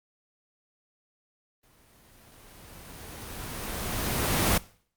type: noise with exponential growth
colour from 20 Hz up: pink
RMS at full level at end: -22 dBFS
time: 1.63-4.58 s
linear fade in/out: 5 ms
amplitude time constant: 640 ms
effects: noise-tail reverb RT60 0.5 s tail -20 dB re dry + Opus 24 kbps